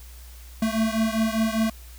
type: beating tone pair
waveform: square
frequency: 220.1 / 225.1 Hz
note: A3 / A3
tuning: +1 / +40 cents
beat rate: 5 Hz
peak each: -24 / -26 dBFS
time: 0.62-1.7 s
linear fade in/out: 5 ms
effects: added 60 Hz sine -41 dBFS peak until 1.98 s + white hiss -50 dBFS RMS until 1.98 s